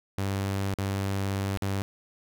sawtooth tone with dropouts, 98 Hz, G2, in tune, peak -23 dBFS, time 0.18-1.82 s, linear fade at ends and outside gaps 0 ms, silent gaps 0.741-0.786 / 1.573-1.622 s, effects none

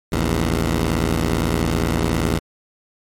10% pulse tone pair together, 57.7 / 81.6 Hz, A#1 / E2, -17 / -17 cents, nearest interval tritone, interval 600 cents, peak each -12 dBFS, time 0.12-2.39 s, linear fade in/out 5 ms, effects MP3 64 kbps

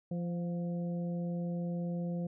harmonic tone with a mistuned harmonic, 173 Hz, F3, 16 cents flat, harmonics 1 / 2 / 3 / 4, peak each -33 / -47 / -43 / -53 dBFS, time 0.11-2.27 s, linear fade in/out 5 ms, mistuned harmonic 4, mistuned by +41 cents, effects none

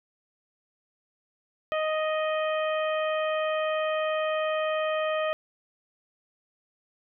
harmonic tone, 623 Hz, D#5, 2 cents sharp, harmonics 1 / 2 / 3 / 4 / 5, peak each -26 / -32 / -36 / -38 / -40 dBFS, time 1.72-5.33 s, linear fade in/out 0 ms, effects none

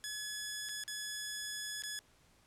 10% pulse tone with dropouts, 1699 Hz, G#6, 39 cents sharp, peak -30 dBFS, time 0.04-1.99 s, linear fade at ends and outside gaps 0 ms, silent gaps 0.688-0.692 / 0.837-0.879 / 1.822-1.836 s, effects pink hiss -67 dBFS RMS until 2.46 s + low-pass 11000 Hz 12 dB/octave

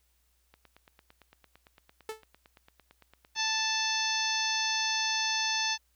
click train, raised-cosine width 0.3 ms, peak -37 dBFS, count 28, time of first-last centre 0.54-3.587 s, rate 8.86 Hz
sawtooth tone with exponential decay, 437.8 Hz, A4, 9 cents flat, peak -28 dBFS, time 2.09-2.24 s, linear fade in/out 2 ms, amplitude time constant 32 ms
harmonic tone, 880 Hz, A5, in tune, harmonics 1 / 2 / 3 / 4 / 5 / 6 / 7, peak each -35 / -35 / -35 / -35 / -35 / -35 / -35 dBFS, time 3.35-5.78 s, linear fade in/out 50 ms
effects added 60 Hz sine -70 dBFS peak until 5.95 s + white hiss -73 dBFS RMS until 5.95 s

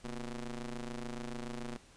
sawtooth ring-modulated tone, 123.47 Hz, B2, in tune, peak -32 dBFS, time 0.04-1.77 s, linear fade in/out 5 ms, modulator 110 Hz, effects pink hiss -60 dBFS RMS until 1.96 s + resampled to 22050 Hz

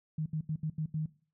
sine tone bursts at uneven times, 155.56 Hz, D#3, in tune, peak -30 dBFS, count 6, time 0.18-0.26 / 0.33-0.41 / 0.49-0.56 / 0.63-0.7 / 0.78-0.86 / 0.94-1.06 s, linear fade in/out 5 ms, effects noise-tail reverb RT60 0.4 s tail -18 dB re dry

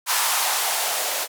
violet noise with band-pass filter sweep, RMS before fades -23 dBFS, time 0.06-1.28 s, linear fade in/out 50 ms, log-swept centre 990 to 560 Hz, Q 2.7, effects none

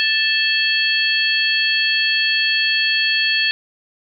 harmonic tone with a mistuned harmonic, 880 Hz, A5, in tune, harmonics 2 / 3 / 4 / 5, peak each -20 / -20 / -21 / -21 dBFS, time 0-3.51 s, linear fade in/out 0 ms, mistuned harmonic 4, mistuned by -130 cents, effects none

